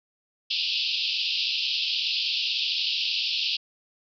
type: band-pass noise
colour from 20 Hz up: pink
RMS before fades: -27 dBFS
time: 0.5-3.57 s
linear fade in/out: 10 ms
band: 2600 to 5100 Hz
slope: 96 dB/octave
effects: none